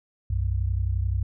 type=tone pair together; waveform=sine; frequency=63.4 / 94.9 Hz; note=B1 / F#2; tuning=+46 / +44 cents; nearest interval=perfect fifth; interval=698 cents; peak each=-25 dBFS; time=0.3-1.23 s; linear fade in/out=5 ms; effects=none